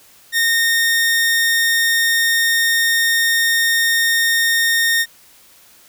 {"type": "tone", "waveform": "sawtooth", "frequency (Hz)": 1840, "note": "A#6", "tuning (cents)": -23, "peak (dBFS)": -10, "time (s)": [0.32, 5.06], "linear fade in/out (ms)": 50, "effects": ["white hiss -48 dBFS RMS until 5.88 s"]}